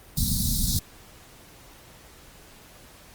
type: band-stop noise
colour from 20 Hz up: pink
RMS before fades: -24 dBFS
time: 0.17-0.79 s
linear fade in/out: 2 ms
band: 250 to 3700 Hz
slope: 96 dB/octave
effects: pink hiss -50 dBFS RMS until 3.14 s + Opus 32 kbps